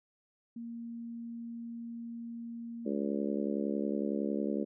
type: tone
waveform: sine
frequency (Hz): 233.1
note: A#3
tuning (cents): 0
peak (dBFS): -39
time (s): 0.56-2.86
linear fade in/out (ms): 5
type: harmonic tone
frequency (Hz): 70.9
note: C#2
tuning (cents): +40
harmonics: 3 / 4 / 5 / 6 / 7 / 8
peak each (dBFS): -34 / -36 / -38 / -40 / -41 / -42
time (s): 2.85-4.65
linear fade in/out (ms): 20
effects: none